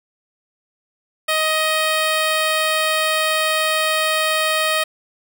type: tone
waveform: 10% pulse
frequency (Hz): 627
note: D#5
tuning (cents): +13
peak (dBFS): -8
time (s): 1.28-4.84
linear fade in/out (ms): 10
effects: none